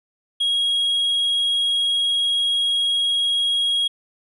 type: tone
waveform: triangle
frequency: 3293 Hz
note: G#7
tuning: 15 cents flat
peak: -16 dBFS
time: 0.4-3.88 s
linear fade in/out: 10 ms
effects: resampled to 24000 Hz